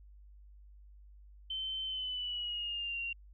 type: tone with pitch glide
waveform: sine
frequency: 3082 to 2762 Hz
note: G7 to F7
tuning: -30 to -20 cents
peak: -35 dBFS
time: 1.5-3.13 s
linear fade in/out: 5 ms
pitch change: -190 cents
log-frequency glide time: 1.85-2.99 s
effects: added 50 Hz sine -53 dBFS peak until 3.33 s